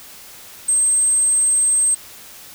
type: tone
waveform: sine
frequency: 8320 Hz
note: C9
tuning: 11 cents flat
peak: -13 dBFS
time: 0.68-1.95 s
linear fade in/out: 10 ms
effects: white hiss -40 dBFS RMS until 2.54 s